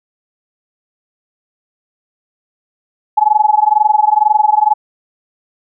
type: tone with amplitude modulation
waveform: sine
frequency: 851 Hz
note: G#5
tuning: 42 cents sharp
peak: -4 dBFS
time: 3.17-4.74 s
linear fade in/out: 10 ms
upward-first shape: sine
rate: 22.1 Hz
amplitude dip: 95%
effects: none